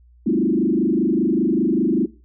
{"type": "tone with frequency modulation", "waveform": "sine", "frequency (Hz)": 277.8, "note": "C#4", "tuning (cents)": 4, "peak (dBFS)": -15, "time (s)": [0.26, 2.06], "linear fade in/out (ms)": 10, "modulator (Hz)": 25.1, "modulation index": 3.1, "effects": ["noise-tail reverb RT60 0.3 s tail -17 dB re dry", "added 60 Hz sine -48 dBFS peak until 2.24 s"]}